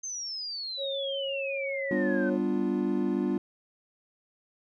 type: exponential sweep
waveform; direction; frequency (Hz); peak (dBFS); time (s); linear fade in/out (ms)
sine; down; 6360 to 1504; -33; 0.03-2.3; 10
type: tone with vibrato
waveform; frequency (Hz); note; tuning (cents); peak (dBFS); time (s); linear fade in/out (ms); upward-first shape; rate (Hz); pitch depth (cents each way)
sine; 548; C#5; -20; -31; 0.77-2.39; 50; sine; 5.5; 8
type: chord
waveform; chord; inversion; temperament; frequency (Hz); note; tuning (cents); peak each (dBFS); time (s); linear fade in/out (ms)
triangle; G dominant seventh; none; equal; 196 / 246.9 / 293.7 / 349.2; G3 / B3 / D4 / F4; 0 / 0 / 0 / 0; -29; 1.91-3.38; 2
effects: none